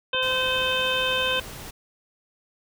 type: harmonic tone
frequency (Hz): 515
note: C5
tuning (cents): -28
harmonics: 1 / 2 / 3 / 5 / 6 / 7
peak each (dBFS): -28 / -31 / -29 / -28 / -27 / -31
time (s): 0.13-1.4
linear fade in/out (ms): 5
type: clicks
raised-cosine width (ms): 2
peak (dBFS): -28 / -29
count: 2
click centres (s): 0.147 / 0.617
type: noise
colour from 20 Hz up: pink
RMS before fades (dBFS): -39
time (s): 0.22-1.71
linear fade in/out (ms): 10
effects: none